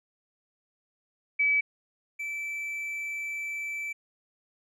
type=tone pair in turn; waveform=sine / triangle; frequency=2292 / 2321 Hz; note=D7 / D7; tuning=-43 / -21 cents; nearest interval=unison; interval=22 cents; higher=second; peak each=-21 / -30 dBFS; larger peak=first; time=1.39-1.61 / 2.19-3.93 s; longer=second; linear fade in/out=10 ms; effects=none